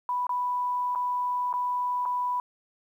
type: tone with dropouts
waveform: sine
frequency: 987.8 Hz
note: B5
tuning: in tune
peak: -25 dBFS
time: 0.09-2.4 s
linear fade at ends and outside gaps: 1 ms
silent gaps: 0.268-0.293 / 0.95-0.957 / 1.528-1.538 / 2.054-2.059 s
effects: 10-bit